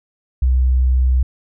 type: tone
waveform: sine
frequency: 63.7 Hz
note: C2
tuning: 46 cents flat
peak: -11 dBFS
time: 0.42-1.23 s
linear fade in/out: 5 ms
effects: none